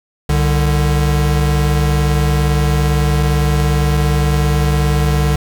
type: tone pair together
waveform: square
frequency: 66 / 148.16 Hz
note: C2 / D3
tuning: +16 / +16 cents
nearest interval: octave + major second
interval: 1400 cents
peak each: -15 dBFS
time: 0.29-5.36 s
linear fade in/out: 5 ms
effects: 7-bit